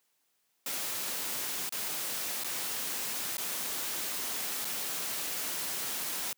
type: noise with dropouts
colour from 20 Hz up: white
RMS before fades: -35 dBFS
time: 0.66-6.33 s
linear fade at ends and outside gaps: 2 ms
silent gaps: 1.693-1.723 / 2.437-2.444 / 3.37-3.381 / 4.647-4.651 s
effects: white hiss -75 dBFS RMS until 6.37 s + high-pass 150 Hz 12 dB/octave